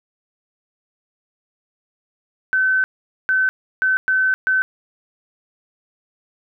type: tone bursts at uneven times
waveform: sine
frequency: 1526 Hz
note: G6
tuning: 47 cents flat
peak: -14 dBFS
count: 5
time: 2.53-2.84 / 3.29-3.49 / 3.82-3.97 / 4.08-4.34 / 4.47-4.62 s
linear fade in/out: 0 ms
effects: none